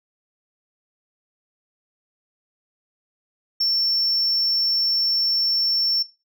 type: tone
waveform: sine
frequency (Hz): 5420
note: E8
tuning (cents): +47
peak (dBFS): -15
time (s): 3.6-6.03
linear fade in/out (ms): 10
effects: noise-tail reverb RT60 0.3 s tail -21 dB re dry + tanh soft clip ceiling -16 dBFS